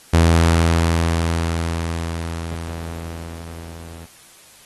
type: tone with level ramp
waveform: sawtooth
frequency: 83.2 Hz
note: E2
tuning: 17 cents sharp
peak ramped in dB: -6 to -32 dBFS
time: 0.13-4.06 s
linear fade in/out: 10 ms
effects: white hiss -47 dBFS RMS until 4.65 s + AAC 32 kbps